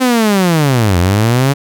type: linear two-way sweep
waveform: sawtooth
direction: down then up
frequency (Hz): 261.6 to 84.5 to 142.8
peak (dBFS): -5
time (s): 0-1.54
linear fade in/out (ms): 20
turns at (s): 0.98
effects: none